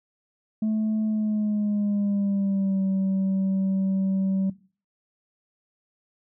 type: tone with pitch glide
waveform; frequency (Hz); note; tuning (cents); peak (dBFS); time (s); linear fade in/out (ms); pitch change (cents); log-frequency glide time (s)
sine; 216.8 to 192.03; A3 to G3; -25 to -35; -19; 0.62-4.5; 5; -210; 1.05-2.82
effects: noise-tail reverb RT60 0.4 s tail -20 dB re dry + tanh soft clip ceiling -20 dBFS